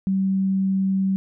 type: tone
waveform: sine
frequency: 192.1 Hz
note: G3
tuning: 35 cents flat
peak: -18 dBFS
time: 0.07-1.16 s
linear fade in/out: 0 ms
effects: none